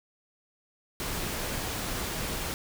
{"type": "noise", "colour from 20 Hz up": "pink", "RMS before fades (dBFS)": -33, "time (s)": [1, 2.54], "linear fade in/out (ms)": 0, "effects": []}